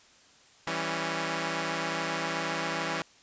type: chord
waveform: 5% pulse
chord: C# diminished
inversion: first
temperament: equal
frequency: 164.81 / 196 / 277.2 Hz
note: E3 / G3 / C#4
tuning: 0 / 0 / 0 cents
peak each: -21 / -25 / -23 dBFS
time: 0.67-3.02 s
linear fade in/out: 2 ms
effects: white hiss -58 dBFS RMS until 3.22 s + resampled to 16000 Hz